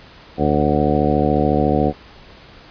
harmonic tone, 74 Hz, D2, 14 cents sharp, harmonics 1 / 2 / 3 / 4 / 5 / 6 / 7 / 8 / 10, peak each -24 / -22 / -21 / -21 / -26 / -22 / -22 / -26 / -22 dBFS, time 0.37-1.93 s, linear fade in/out 50 ms, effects pink hiss -43 dBFS RMS until 2.7 s + resampled to 11025 Hz

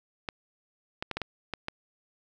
clicks, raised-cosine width 0.3 ms, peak -16 dBFS, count 7, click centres 0.288 / 1.025 / 1.113 / 1.17 / 1.217 / 1.537 / 1.684 s, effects none

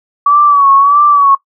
sine tone with vibrato, 1137 Hz, C#6, 44 cents sharp, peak -4 dBFS, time 0.26-1.35 s, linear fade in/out 5 ms, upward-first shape sine, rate 1.6 Hz, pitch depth 61 cents each way, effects noise-tail reverb RT60 0.1 s tail -17 dB re dry

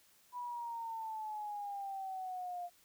sine exponential sweep, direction down, 987.8 to 698.5 Hz, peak -39 dBFS, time 0.32-2.7 s, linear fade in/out 50 ms, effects white hiss -67 dBFS RMS until 2.84 s

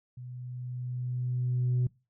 sine tone with level ramp, 124.6 Hz, B2, 16 cents sharp, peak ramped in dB -40 to -21 dBFS, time 0.17-1.87 s, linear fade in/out 5 ms, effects noise-tail reverb RT60 0.3 s tail -25 dB re dry + tanh soft clip ceiling -22 dBFS

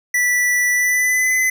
square tone with pitch glide, 1966 to 2027 Hz, B6 to B6, -8 to +45 cents, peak -15 dBFS, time 0.14-1.5 s, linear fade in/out 5 ms, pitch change +53 cents, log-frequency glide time 0.71-1.36 s, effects none

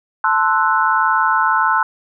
sine chord, F# half-diminished seventh, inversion first, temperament equal, 880 / 1046.5 / 1318.5 / 1480 Hz, A5 / C6 / E6 / F#6, 0 / 0 / 0 / 0 cents, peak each -18 dBFS, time 0.24-1.83 s, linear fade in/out 2 ms, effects none

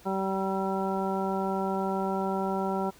harmonic tone, 192.4 Hz, G3, 32 cents flat, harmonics 1 / 2 / 3 / 4 / 5 / 7, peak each -31 / -32 / -36 / -33 / -35 / -39 dBFS, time 0.05-2.91 s, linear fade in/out 20 ms, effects pink hiss -55 dBFS RMS until 2.99 s

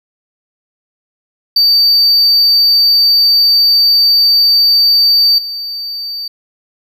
triangle tone with level steps, 4613 Hz, D8, 32 cents flat, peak -5 / -18 dBFS, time 1.56-6.28 s, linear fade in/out 5 ms, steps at 5.38 s, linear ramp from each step 5 ms, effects none

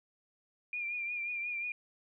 sine tone with vibrato, 2405 Hz, D7, 41 cents sharp, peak -34 dBFS, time 0.73-1.72 s, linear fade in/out 2 ms, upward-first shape triangle, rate 5.6 Hz, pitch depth 50 cents each way, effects none

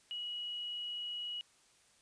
sine tone with quantisation, 2914 Hz, F#7, 27 cents flat, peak -38 dBFS, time 0.11-1.41 s, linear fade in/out 0 ms, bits 11, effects white hiss -67 dBFS RMS until 2.01 s + resampled to 22050 Hz

